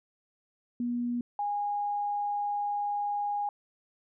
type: tone pair in turn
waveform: sine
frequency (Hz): 241.2 / 820.7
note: B3 / G#5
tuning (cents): -41 / -21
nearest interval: octave + major sixth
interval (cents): 2120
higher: second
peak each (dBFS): -28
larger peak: neither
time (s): 0.8-1.21 / 1.39-3.49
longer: second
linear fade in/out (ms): 2
effects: none